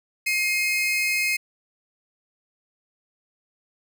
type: tone pair together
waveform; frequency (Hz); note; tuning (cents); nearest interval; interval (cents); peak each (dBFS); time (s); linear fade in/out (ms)
40% pulse; 2127 / 2530; C7 / D#7; +28 / +28; minor third; 300; -23; 0.26-1.37; 10
effects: none